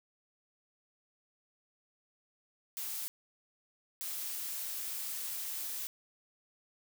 blue noise bursts at uneven times, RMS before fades -39 dBFS, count 2, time 2.77-3.08 / 4.01-5.87 s, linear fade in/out 0 ms, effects none

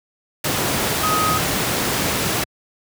sine tone in noise, 1258 Hz, D#6, 19 cents sharp, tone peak -18 dBFS, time 1.03-1.38 s, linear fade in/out 5 ms, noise pink, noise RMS -20 dBFS, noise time 0.44-2.44 s, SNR -1 dB, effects high-pass 100 Hz 12 dB/octave

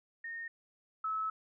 sine tone pair in turn, 1841 / 1298.2 Hz, A#6 / E6, -22 / -27 cents, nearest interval tritone, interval 605 cents, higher first, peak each -39 / -32 dBFS, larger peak second, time 0.24-0.48 / 1.04-1.3 s, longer second, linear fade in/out 5 ms, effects none

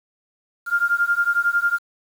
sine beating tone pair, 1396.9 / 1407.9 Hz, F6 / F6, 0 / +14 cents, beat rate 11 Hz, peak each -20 dBFS, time 0.66-1.79 s, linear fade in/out 50 ms, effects 7-bit

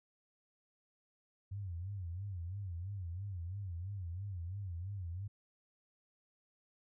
sine tone with vibrato, 92.5 Hz, F#2, in tune, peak -39 dBFS, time 1.51-5.28 s, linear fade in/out 10 ms, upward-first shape sine, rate 3 Hz, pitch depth 170 cents each way, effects none

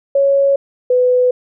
sine tone pair in turn, 554.4 / 499.9 Hz, C#5 / B4, 0 / +21 cents, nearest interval major second, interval 179 cents, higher first, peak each -9 dBFS, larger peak neither, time 0.15-0.56 / 0.9-1.31 s, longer neither, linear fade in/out 5 ms, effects none

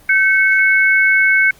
sine tone pair together, 1544 / 2201 Hz, G6 / C#7, -27 / -13 cents, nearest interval tritone, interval 614 cents, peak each -12 dBFS, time 0.09-1.51 s, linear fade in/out 5 ms, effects pink hiss -47 dBFS RMS until 1.59 s + Opus 32 kbps

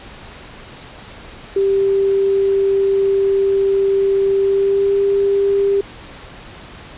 sine tone with pitch glide, 392 to 397.2 Hz, G4 to G4, 0 to +23 cents, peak -12 dBFS, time 1.56-5.81 s, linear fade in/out 5 ms, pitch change +23 cents, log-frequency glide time 4.42-4.98 s, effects pink hiss -37 dBFS RMS until 6.97 s + resampled to 8000 Hz

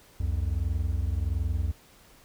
triangle tone pair together, 65.41 / 86.81 Hz, C2 / F2, 0 / -10 cents, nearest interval perfect fourth, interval 490 cents, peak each -26 dBFS, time 0.2-1.72 s, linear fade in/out 5 ms, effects pink hiss -56 dBFS RMS until 2.24 s

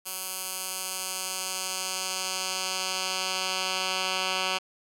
10% pulse tone with band-pass filter sweep, 187.2 Hz, F#3, 20 cents sharp, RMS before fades -31 dBFS, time 0.05-4.59 s, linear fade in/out 20 ms, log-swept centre 12000 to 3200 Hz, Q 0.91, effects none

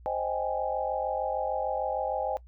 sine chord, Ab major seventh, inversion first, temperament equal, 523.3 / 622.3 / 784 / 830.6 Hz, C5 / Eb5 / G5 / Ab5, 0 / 0 / 0 / 0 cents, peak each -33 dBFS, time 0.06-2.37 s, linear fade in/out 0 ms, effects noise-tail reverb RT60 0.1 s tail -20 dB re dry + added 60 Hz sine -48 dBFS peak until 2.47 s

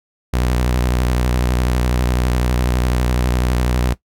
sawtooth tone with vibrato, 61.6 Hz, B1, 4 cents flat, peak -11 dBFS, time 0.33-3.94 s, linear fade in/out 10 ms, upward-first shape square, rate 12 Hz, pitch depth 60 cents each way, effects noise-tail reverb RT60 0.1 s tail -17 dB re dry

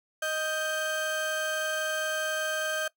35% pulse tone pair together, 623.8 / 1572 Hz, D#5 / G6, +4 / +4 cents, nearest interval octave + major third, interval 1600 cents, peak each -30 / -29 dBFS, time 0.22-2.88 s, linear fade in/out 5 ms, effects noise-tail reverb RT60 0.1 s tail -20 dB re dry

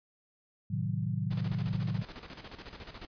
sine chord, A diminished seventh, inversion none, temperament equal, 110 / 130.81 / 155.56 / 185 Hz, A2 / C3 / Eb3 / Gb3, 0 / 0 / 0 / 0 cents, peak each -34 / -36 / -35 / -36 dBFS, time 0.7-2.03 s, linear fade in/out 10 ms
pink noise with tremolo, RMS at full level -44 dBFS, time 1.3-3.07 s, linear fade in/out 20 ms, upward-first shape square, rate 14 Hz, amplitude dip 65%
effects resampled to 11025 Hz

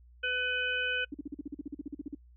harmonic tone, 501 Hz, B4, 25 cents sharp, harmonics 1 / 3 / 5 / 6, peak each -39 / -31 / -35 / -36 dBFS, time 0.23-1.05 s, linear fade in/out 10 ms
sine tone bursts, 288.6 Hz, D4, 30 cents flat, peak -34 dBFS, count 16, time 1.12-2.149 s, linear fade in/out 5 ms, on 24 ms, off 43 ms
effects noise-tail reverb RT60 0.1 s tail -26 dB re dry + added 60 Hz sine -54 dBFS peak until 2.36 s

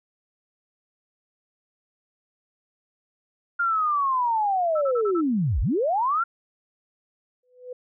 sine linear two-way sweep, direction down then up, 1413 to 41.2 to 1413 Hz, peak -20 dBFS, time 3.59-6.24 s, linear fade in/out 10 ms, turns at 5.61 s
sine tone bursts, 1318.5 Hz, E6, in tune, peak -28 dBFS, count 5, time 4.75-5.212 s, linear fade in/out 10 ms, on 66 ms, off 33 ms
sine tone with exponential growth, 499.3 Hz, B4, 19 cents sharp, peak -30 dBFS, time 7.43-7.73 s, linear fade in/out 5 ms, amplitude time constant 65 ms
effects none

